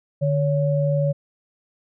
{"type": "tone pair together", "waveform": "sine", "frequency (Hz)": [148.04, 562], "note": ["D3", "C#5"], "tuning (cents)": [14, 24], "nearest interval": "octave + major seventh", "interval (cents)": 2310, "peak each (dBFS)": [-19, -22], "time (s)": [0.21, 1.13], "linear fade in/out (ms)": 20, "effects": []}